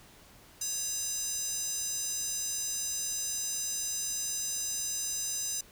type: tone with high-pass filter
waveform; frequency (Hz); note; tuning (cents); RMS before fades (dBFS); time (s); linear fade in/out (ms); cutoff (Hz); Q
square; 556; C#5; +5; -34; 0.61-5.61; 5; 6400; 3.5
effects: pink hiss -56 dBFS RMS until 5.71 s